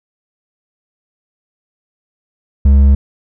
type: tone with hard clipping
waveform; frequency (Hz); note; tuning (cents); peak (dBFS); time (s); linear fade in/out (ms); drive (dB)
sine; 69.3; C#2; 0; -6; 2.65-2.95; 5; 5
effects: none